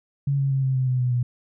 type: tone with pitch steps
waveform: sine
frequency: 140 / 137.36 / 134.76 / 132.22 / 129.72 / 127.27 / 124.87 / 122.51 Hz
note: C#3 / C#3 / C#3 / C3 / C3 / C3 / B2 / B2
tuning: +18 / -15 / -49 / +19 / -15 / -48 / +20 / -14 cents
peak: -19 dBFS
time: 0.27-1.23 s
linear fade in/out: 5 ms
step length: 120 ms
effects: none